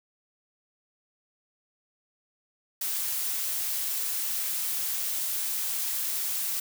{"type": "noise", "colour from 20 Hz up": "blue", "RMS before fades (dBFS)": -30, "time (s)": [2.81, 6.6], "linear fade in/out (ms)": 5, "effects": []}